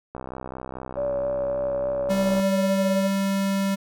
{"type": "click train", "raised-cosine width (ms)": 1, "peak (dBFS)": -20, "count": 146, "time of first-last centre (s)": [0.15, 2.398], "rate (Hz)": 64.5}
{"type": "tone with vibrato", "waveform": "sine", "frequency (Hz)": 572, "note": "D5", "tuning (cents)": -46, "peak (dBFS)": -23, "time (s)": [0.96, 3.08], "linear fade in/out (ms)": 20, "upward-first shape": "sine", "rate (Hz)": 3.5, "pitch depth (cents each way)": 15}
{"type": "tone", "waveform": "square", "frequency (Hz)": 195.7, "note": "G3", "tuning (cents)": -3, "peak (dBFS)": -22, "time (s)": [2.09, 3.76], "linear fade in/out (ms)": 20}
{"effects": []}